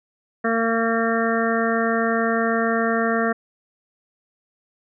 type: harmonic tone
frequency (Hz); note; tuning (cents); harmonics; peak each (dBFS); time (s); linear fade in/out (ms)
227.9; A#3; -39; 1 / 2 / 3 / 5 / 6 / 7 / 8; -23 / -24 / -25 / -29 / -28 / -30 / -27; 0.44-3.33; 10
effects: none